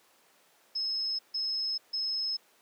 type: tone bursts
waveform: sine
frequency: 5180 Hz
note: E8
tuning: 31 cents flat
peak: -29 dBFS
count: 3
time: 0.75-2.37 s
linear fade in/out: 10 ms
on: 440 ms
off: 150 ms
effects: pink hiss -63 dBFS RMS until 2.61 s + high-pass 400 Hz 12 dB/octave